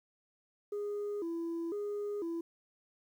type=tone with vibrato; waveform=sine; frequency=371.1 Hz; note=F#4; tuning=5 cents sharp; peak=-32 dBFS; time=0.72-2.41 s; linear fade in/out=5 ms; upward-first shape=square; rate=1 Hz; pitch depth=180 cents each way; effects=tanh soft clip ceiling -33 dBFS + 11-bit